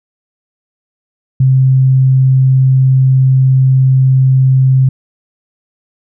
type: tone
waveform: sine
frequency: 131.6 Hz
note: C3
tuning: 10 cents sharp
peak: -5 dBFS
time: 1.4-4.89 s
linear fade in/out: 5 ms
effects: none